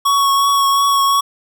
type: tone with vibrato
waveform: square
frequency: 1112 Hz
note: C#6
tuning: 5 cents sharp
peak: -12 dBFS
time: 0.05-1.21 s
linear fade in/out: 10 ms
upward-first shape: triangle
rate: 2.8 Hz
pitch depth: 19 cents each way
effects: none